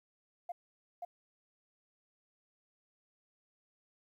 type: tone with echo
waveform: sine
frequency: 703 Hz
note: F5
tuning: 11 cents sharp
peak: -36 dBFS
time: 0.49-0.52 s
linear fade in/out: 5 ms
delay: 530 ms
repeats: 1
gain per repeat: -2 dB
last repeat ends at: 1.05 s
effects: tanh soft clip ceiling -32 dBFS + 12-bit